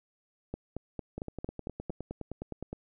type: two click trains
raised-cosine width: 2 ms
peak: -22 / -24 dBFS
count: 7 / 16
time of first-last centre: 0.54-1.897 / 1.18-2.73 s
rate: 4.42 / 9.68 Hz
effects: none